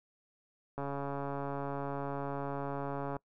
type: click train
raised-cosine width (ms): 1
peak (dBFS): -24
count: 335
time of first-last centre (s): 0.78-3.166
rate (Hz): 140
effects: noise-tail reverb RT60 0.1 s tail -24 dB re dry